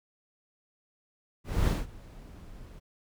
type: noise with ADSR envelope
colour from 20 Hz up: brown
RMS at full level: -23 dBFS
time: 1.44-2.8 s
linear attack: 230 ms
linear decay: 190 ms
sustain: -24 dB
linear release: 16 ms
effects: none